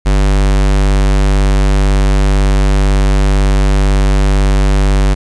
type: tone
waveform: square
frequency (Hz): 49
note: G1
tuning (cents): 0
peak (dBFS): -8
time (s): 0.05-5.15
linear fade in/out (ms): 20
effects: resampled to 22050 Hz + 8-bit